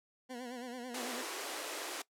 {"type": "tone with vibrato", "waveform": "20% pulse", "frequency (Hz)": 246.9, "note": "B3", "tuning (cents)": 0, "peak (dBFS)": -37, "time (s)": [0.29, 1.23], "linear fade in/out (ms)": 20, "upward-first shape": "sine", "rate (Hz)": 9.1, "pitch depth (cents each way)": 79}
{"type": "high-pass noise", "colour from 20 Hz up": "pink", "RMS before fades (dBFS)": -41, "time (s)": [0.94, 2.02], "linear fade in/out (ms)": 5, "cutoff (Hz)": 310, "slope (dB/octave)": 48}
{"effects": ["noise-tail reverb RT60 0.1 s tail -19 dB re dry", "low-pass 12000 Hz 12 dB/octave"]}